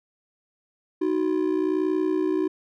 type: ring-modulated tone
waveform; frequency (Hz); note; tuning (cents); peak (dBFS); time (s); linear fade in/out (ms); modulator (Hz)
triangle; 341.6; F4; -38; -16; 1.01-2.48; 10; 30.6
effects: none